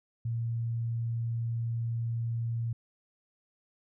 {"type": "tone", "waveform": "sine", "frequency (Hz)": 116, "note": "A#2", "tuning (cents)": -8, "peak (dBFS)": -29, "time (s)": [0.25, 2.73], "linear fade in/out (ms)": 5, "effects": []}